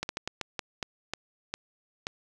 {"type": "slowing click train", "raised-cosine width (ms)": 0.2, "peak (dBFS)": -14, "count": 10, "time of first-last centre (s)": [0.03, 2.069], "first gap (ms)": 61, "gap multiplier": 1.31, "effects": []}